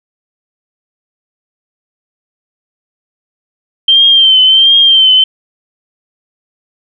sine tone with vibrato, 3136 Hz, G7, in tune, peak -3 dBFS, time 3.88-5.24 s, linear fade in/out 5 ms, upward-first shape triangle, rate 1.4 Hz, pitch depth 62 cents each way, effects none

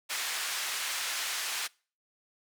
pink band-pass noise, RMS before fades -34 dBFS, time 0.09-1.68 s, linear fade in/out 20 ms, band 1500 to 11000 Hz, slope 12 dB/octave, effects noise-tail reverb RT60 0.4 s tail -25 dB re dry

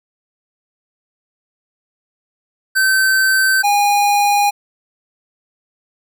square tone pair in turn, 1543 / 817.4 Hz, G6 / G#5, -28 / -28 cents, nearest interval major seventh, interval 1100 cents, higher first, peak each -12 dBFS, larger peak neither, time 2.75-3.63 / 3.63-4.51 s, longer neither, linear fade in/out 20 ms, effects none

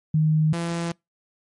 sine / sawtooth tone pair in turn, 155.56 / 169.21 Hz, D#3 / E3, 0 / +46 cents, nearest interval minor second, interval 146 cents, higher second, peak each -16 / -21 dBFS, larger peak first, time 0.14-0.53 / 0.53-0.92 s, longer neither, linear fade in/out 5 ms, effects noise-tail reverb RT60 0.2 s tail -26 dB re dry + MP3 48 kbps

